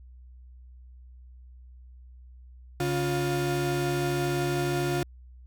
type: tone pair together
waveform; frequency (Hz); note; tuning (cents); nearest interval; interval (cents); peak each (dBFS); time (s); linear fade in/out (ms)
35% pulse; 140.01 / 352.8; C#3 / F4; +18 / +18; octave + major third; 1600; -27 / -26; 2.8-5.03; 2
effects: added 62 Hz sine -46 dBFS peak until 5.46 s